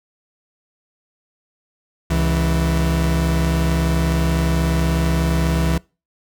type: tone pair together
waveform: 40% pulse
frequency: 68.3 / 164.81 Hz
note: C#2 / E3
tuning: -25 / 0 cents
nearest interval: octave + minor third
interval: 1525 cents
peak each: -18 dBFS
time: 2.1-5.78 s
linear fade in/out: 5 ms
effects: noise-tail reverb RT60 0.3 s tail -24 dB re dry